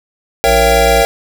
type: harmonic tone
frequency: 57.1 Hz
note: A#1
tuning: 35 cents flat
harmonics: 1 / 3 / 5 / 6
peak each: -15 / -25 / -29 / -31 dBFS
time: 0.44-1.05 s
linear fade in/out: 50 ms
type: chord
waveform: square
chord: A# diminished seventh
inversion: none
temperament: equal with one note detuned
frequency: 466.2 / 554.4 / 675.1 / 784 Hz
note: A#4 / C#5 / E5 / G5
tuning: 0 / 0 / +41 / 0 cents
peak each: -15 dBFS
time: 0.44-1.05 s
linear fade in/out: 0 ms
effects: none